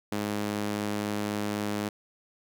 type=tone with high-pass filter; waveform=sawtooth; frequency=103.83 Hz; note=G#2; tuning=in tune; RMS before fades=-31 dBFS; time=0.12-1.89 s; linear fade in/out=5 ms; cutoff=220 Hz; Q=1.2; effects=none